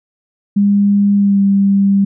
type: tone with pitch glide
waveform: sine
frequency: 202 to 197.84 Hz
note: G#3 to G3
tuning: -48 to +16 cents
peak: -8 dBFS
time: 0.56-2.05 s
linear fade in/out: 10 ms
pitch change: -36 cents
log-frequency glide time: 1.15-1.41 s
effects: none